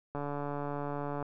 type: click train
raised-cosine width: 1 ms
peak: -23 dBFS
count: 156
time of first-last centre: 0.15-1.226 s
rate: 144 Hz
effects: none